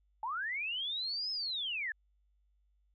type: linear two-way sweep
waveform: sine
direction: up then down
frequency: 832 to 5210 to 1675 Hz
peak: -34 dBFS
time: 0.23-1.92 s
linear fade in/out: 2 ms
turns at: 1.31 s
effects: added 50 Hz sine -69 dBFS peak until 2.94 s